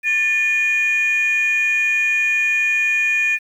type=tone pair together; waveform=sine; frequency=1774.7 / 2442 Hz; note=A6 / D#7; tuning=+14 / -33 cents; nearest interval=tritone; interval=553 cents; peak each=-20 / -14 dBFS; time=0.03-3.39 s; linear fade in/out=50 ms; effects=tanh soft clip ceiling -12 dBFS + 8-bit